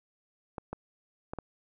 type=clicks; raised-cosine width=1 ms; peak=-22 dBFS; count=4; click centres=0.582 / 0.73 / 1.335 / 1.387 s; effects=none